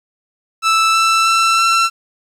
sawtooth tone with pitch steps, 1318.5 / 1327.7 / 1336.9 / 1346.2 Hz, E6 / E6 / E6 / E6, 0 / +12 / +24 / +36 cents, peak -7 dBFS, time 0.62-1.9 s, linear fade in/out 50 ms, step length 320 ms, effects low-pass 8000 Hz 12 dB/octave + 8-bit

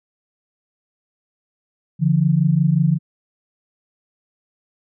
sine tone pair together, 145.05 / 170.6 Hz, D3 / F3, -21 / -40 cents, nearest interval minor third, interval 281 cents, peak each -16 dBFS, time 1.99-2.99 s, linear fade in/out 50 ms, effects none

